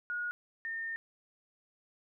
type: tone pair in turn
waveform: sine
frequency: 1444 / 1819.3 Hz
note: F#6 / A#6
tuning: -43 / -43 cents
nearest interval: major third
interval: 400 cents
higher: second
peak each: -33 / -35 dBFS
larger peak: first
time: 0.1-0.31 / 0.65-0.96 s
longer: second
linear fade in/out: 0 ms
effects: none